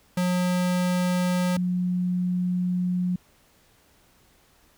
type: tone pair in turn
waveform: square / sine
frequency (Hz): 180 / 180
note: F#3 / F#3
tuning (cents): -47 / -47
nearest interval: unison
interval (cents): 0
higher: neither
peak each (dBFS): -22 / -22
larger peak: neither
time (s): 0.17-1.57 / 1.57-3.16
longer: second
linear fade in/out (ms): 5
effects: pink hiss -60 dBFS RMS until 4.77 s